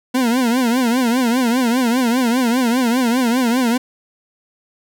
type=tone with vibrato; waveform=40% pulse; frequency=244.4 Hz; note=B3; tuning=18 cents flat; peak=-13 dBFS; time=0.14-3.78 s; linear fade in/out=10 ms; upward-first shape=triangle; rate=5 Hz; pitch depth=160 cents each way; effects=none